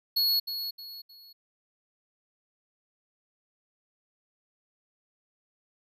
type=tone with echo; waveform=square; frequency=4349 Hz; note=C#8; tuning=34 cents flat; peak=-23 dBFS; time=0.16-0.4 s; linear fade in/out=10 ms; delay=310 ms; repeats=3; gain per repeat=-9 dB; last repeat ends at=1.33 s; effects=none